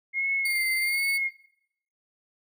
sine tone with vibrato, 2135 Hz, C7, 34 cents sharp, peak -24 dBFS, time 0.13-1.31 s, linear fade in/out 50 ms, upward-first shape sine, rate 1.3 Hz, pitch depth 45 cents each way
20% pulse tone with tremolo, 4592 Hz, D8, 40 cents flat, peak -24 dBFS, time 0.45-1.18 s, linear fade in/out 5 ms, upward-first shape square, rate 19 Hz, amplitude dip 30%
effects noise-tail reverb RT60 0.7 s tail -19 dB re dry

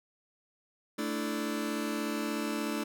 sawtooth chord, A suspended fourth, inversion none, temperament just, 220 / 293.3 / 330 Hz, A3 / D4 / E4, 0 / -2 / +2 cents, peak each -31 / -31 / -33 dBFS, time 0.98-2.84 s, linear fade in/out 10 ms, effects none

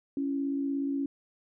sine tone pair together, 277.2 / 334 Hz, C#4 / E4, 0 / +23 cents, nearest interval minor third, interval 323 cents, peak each -28 / -38 dBFS, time 0.17-1.06 s, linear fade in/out 2 ms, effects none

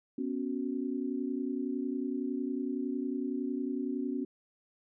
sine chord, B suspended second, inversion none, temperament just, 246.9 / 277.8 / 370.4 Hz, B3 / C#4 / F#4, 0 / +4 / +2 cents, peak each -35 / -34 / -39 dBFS, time 0.18-4.25 s, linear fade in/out 5 ms, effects none

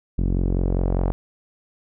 sawtooth tone with low-pass filter sweep, 45 Hz, F#1, 47 cents flat, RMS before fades -21 dBFS, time 0.18-1.12 s, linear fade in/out 0 ms, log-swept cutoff 260 to 800 Hz, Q 1.3, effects none

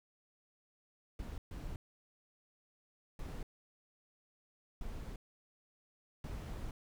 brown noise bursts at uneven times, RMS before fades -43 dBFS, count 5, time 1.19-1.38 / 1.51-1.76 / 3.19-3.43 / 4.81-5.16 / 6.24-6.71 s, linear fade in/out 2 ms, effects none

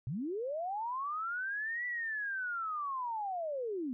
sine linear two-way sweep, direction up then down, 108.7 to 1975.5 to 236.2 Hz, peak -34 dBFS, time 0.07-3.93 s, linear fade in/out 0 ms, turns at 1.86 s, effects none

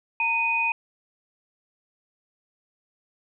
sine tone pair together, 916.8 / 2489 Hz, A#5 / D#7, -29 / 0 cents, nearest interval octave + perfect fourth, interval 1729 cents, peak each -27 / -22 dBFS, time 0.2-0.72 s, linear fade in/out 2 ms, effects none

